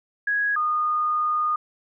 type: tone pair in turn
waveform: sine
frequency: 1661.2 / 1226 Hz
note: G#6 / D#6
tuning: 0 / -26 cents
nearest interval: perfect fourth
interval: 526 cents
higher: first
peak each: -20 dBFS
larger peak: neither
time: 0.27-0.56 / 0.56-1.56 s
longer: second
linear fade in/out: 5 ms
effects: none